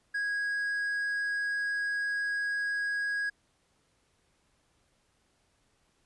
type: tone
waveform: triangle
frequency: 1651 Hz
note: G#6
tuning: 11 cents flat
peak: -27 dBFS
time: 0.14-3.3 s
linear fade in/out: 10 ms
effects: pink hiss -71 dBFS RMS until 6.05 s + resampled to 24000 Hz